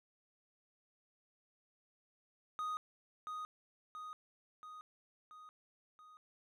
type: tone with echo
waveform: triangle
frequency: 1244.5 Hz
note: D#6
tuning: in tune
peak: -35 dBFS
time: 2.59-2.77 s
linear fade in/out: 0 ms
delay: 680 ms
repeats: 5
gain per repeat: -4 dB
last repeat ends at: 6.17 s
effects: none